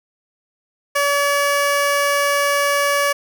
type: tone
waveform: 15% pulse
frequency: 570 Hz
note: C#5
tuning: 48 cents sharp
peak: -9 dBFS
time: 0.95-3.13 s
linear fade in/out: 10 ms
effects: none